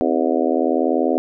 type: harmonic tone with a mistuned harmonic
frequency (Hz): 80.3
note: E2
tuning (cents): -45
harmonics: 3 / 4 / 5 / 6 / 7 / 8 / 9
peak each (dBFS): -21 / -22 / -23 / -24 / -24 / -25 / -26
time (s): 0.01-1.18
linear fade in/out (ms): 0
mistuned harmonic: 3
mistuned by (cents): +140
effects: none

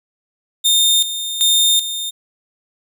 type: tone with tremolo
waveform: sawtooth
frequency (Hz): 3638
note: A#7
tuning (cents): -43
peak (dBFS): -8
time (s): 0.64-2.11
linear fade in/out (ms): 20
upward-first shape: square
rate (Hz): 1.3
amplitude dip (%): 70
effects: none

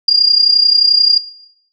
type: tone with amplitude modulation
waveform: sine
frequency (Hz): 4815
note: D8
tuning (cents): +42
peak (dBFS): -4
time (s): 0.08-1.18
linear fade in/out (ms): 5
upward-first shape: sine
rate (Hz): 31.4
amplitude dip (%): 75
effects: noise-tail reverb RT60 0.8 s tail -20 dB re dry

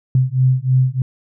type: beating tone pair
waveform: sine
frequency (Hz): 127.8 / 131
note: C3 / C3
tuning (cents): -40 / +2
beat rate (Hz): 3.2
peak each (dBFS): -15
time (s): 0.15-1.02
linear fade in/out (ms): 2
effects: none

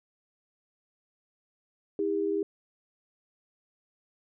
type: tone pair together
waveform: sine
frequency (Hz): 320.8 / 402.2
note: E4 / G4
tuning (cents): -47 / +44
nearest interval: major third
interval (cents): 391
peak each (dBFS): -31 / -27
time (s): 1.99-2.43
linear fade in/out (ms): 2
effects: none

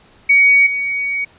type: tone with level steps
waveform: sine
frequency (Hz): 2248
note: C#7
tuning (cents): +24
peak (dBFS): -7 / -17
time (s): 0.29-1.25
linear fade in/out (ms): 10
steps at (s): 0.66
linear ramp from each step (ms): 10
effects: pink hiss -49 dBFS RMS until 1.38 s + resampled to 8000 Hz

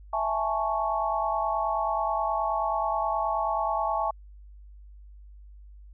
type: chord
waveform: sine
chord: A major seventh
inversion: second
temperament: equal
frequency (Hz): 659.3 / 830.6 / 880 / 1108.7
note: E5 / G#5 / A5 / C#6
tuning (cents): 0 / 0 / 0 / 0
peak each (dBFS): -30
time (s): 0.13-4.11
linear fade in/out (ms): 5
effects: added 50 Hz sine -45 dBFS peak until 5.93 s

